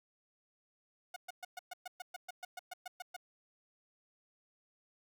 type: tone bursts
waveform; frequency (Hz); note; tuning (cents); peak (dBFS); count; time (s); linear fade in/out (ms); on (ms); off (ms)
sawtooth; 727; F#5; -31; -38; 15; 1.14-3.165; 5; 23; 120
effects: none

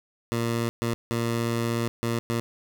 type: tone bursts at uneven times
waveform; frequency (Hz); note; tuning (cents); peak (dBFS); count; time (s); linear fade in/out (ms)
15% pulse; 116.6; A#2; +1; -18; 5; 0.32-0.69 / 0.82-0.94 / 1.11-1.88 / 2.03-2.19 / 2.3-2.4; 0
effects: none

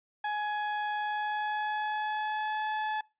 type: tone with pitch glide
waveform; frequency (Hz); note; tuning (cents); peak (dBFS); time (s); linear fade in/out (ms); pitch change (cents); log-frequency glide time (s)
30% pulse; 839 to 859.1; G#5 to A5; +17 to -42; -27; 0.24-3.01; 5; +41; 0.92-2.69
effects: noise-tail reverb RT60 0.3 s tail -25 dB re dry + resampled to 8000 Hz

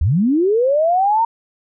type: linear sweep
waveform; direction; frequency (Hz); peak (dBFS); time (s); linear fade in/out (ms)
sine; up; 63.8 to 932.3; -12; 0.01-1.25; 5
effects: none

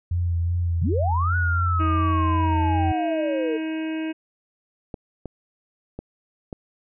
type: tone with vibrato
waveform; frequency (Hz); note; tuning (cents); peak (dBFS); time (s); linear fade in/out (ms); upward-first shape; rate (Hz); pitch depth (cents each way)
sine; 86.2; F2; -22; -20; 0.11-2.92; 5; sine; 2.7; 30
type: linear two-way sweep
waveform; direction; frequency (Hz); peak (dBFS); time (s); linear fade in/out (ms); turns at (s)
sine; up then down; 77.78 to 1480 to 438.3; -23; 0.8-3.58; 20; 1.36
type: harmonic tone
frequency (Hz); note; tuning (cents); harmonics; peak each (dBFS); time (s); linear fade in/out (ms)
317.4; D#4; +35; 1 / 2 / 3 / 5 / 6 / 7 / 8 / 9; -25 / -38 / -44 / -41 / -48 / -45 / -41 / -45; 1.79-4.13; 20
type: clicks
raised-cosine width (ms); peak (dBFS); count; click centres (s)
2; -19; 4; 4.942 / 5.257 / 5.99 / 6.528
effects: none

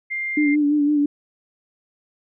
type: tone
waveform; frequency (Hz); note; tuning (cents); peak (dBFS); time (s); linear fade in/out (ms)
sine; 2100; C7; +6; -23; 0.1-0.56; 20
type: tone with vibrato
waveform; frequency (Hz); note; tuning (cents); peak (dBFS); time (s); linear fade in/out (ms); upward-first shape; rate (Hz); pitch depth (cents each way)
sine; 293.7; D4; 0; -15; 0.37-1.06; 5; sine; 5.9; 37
effects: none

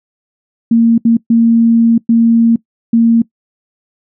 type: tone bursts at uneven times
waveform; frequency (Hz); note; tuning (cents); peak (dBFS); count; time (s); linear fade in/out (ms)
sine; 230.3; A#3; -21; -5; 5; 0.71-0.98 / 1.05-1.17 / 1.3-1.98 / 2.09-2.56 / 2.93-3.22; 5
effects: noise-tail reverb RT60 0.1 s tail -21 dB re dry

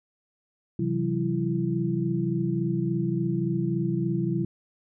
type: tone cluster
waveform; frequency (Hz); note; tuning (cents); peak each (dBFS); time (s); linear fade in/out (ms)
sine; 131.2 / 165.1 / 188.6 / 335.3; C3 / E3 / F#3 / E4; +5 / +3 / +33 / +30; -29; 0.79-4.45; 5
effects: none

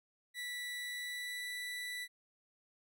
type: tone with pitch glide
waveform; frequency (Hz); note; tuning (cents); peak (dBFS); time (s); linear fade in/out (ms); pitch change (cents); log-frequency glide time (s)
30% pulse; 1960 to 1971.4; B6 to B6; -14 to -4; -37; 0.34-2.08; 50; +10; 0.78-1.51
effects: none

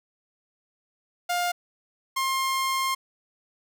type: tone pair in turn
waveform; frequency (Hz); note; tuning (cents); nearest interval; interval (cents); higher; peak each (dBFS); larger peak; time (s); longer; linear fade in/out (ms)
sawtooth; 706 / 1063.3; F5 / C6; +19 / +28; perfect fifth; 709; second; -20; neither; 1.29-1.52 / 2.16-2.95; second; 10
effects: none

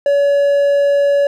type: tone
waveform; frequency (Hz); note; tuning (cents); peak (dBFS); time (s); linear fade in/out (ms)
triangle; 567; C#5; +39; -8; 0.06-1.27; 2
effects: none

